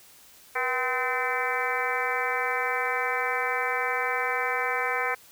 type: harmonic tone with a mistuned harmonic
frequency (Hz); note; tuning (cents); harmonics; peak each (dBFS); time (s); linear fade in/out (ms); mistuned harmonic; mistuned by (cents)
256.4; C4; -35; 2 / 3 / 4 / 5 / 6 / 7 / 8 / 9; -33 / -33 / -33 / -33 / -33 / -33 / -33 / -33; 0.55-5.15; 10; 2; -86
effects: white hiss -53 dBFS RMS until 5.31 s